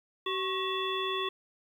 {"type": "harmonic tone with a mistuned harmonic", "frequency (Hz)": 381.2, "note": "G4", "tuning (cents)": -48, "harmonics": [1, 3, 5, 7, 9], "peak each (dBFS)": [-34, -34, -41, -40, -35], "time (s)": [0.26, 1.29], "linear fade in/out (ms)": 5, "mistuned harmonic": 3, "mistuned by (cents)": -72, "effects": ["10-bit"]}